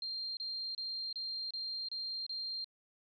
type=tone bursts; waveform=sine; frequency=4186 Hz; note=C8; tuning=in tune; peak=-37 dBFS; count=7; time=0.02-2.644 s; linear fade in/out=2 ms; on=350 ms; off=29 ms; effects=none